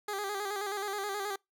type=tone with vibrato; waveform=15% pulse; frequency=403.6 Hz; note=G#4; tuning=49 cents flat; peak=-27 dBFS; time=0.08-1.36 s; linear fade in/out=5 ms; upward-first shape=square; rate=9.4 Hz; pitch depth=54 cents each way; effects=noise-tail reverb RT60 0.2 s tail -26 dB re dry